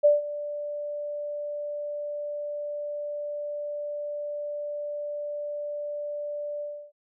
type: tone with ADSR envelope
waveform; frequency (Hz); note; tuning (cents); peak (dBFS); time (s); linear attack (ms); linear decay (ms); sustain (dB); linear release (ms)
sine; 587.3; D5; 0; -13; 0.03-6.92; 22; 160; -17; 310
effects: none